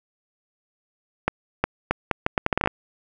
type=accelerating click train; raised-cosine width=0.5 ms; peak=-4 dBFS; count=13; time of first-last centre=1.28-2.674 s; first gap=360 ms; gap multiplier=0.75; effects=none